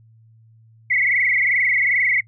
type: tone with frequency modulation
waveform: sine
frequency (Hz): 2093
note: C7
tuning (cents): 0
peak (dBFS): -15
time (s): 0.9-2.21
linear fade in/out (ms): 10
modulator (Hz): 22.5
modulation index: 6.2
effects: noise-tail reverb RT60 0.1 s tail -25 dB re dry + added 112 Hz sine -48 dBFS peak until 2.27 s